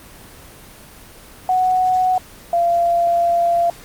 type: tone pair in turn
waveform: sine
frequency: 740 / 687.4 Hz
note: F#5 / F5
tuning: 0 / -28 cents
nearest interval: minor second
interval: 128 cents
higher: first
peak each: -13 dBFS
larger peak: neither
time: 1.49-2.18 / 2.53-3.7 s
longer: second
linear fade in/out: 2 ms
effects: pink hiss -41 dBFS RMS until 3.84 s + Opus 24 kbps